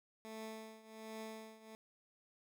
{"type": "tone with tremolo", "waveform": "15% pulse", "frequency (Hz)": 220.2, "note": "A3", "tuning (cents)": 2, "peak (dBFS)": -38, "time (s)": [0.25, 1.75], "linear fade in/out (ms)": 0, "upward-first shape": "triangle", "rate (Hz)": 1.3, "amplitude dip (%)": 85, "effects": []}